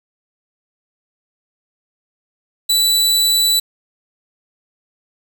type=tone; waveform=sawtooth; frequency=3962 Hz; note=B7; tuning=5 cents sharp; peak=-9 dBFS; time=2.69-3.6 s; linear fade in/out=10 ms; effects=7-bit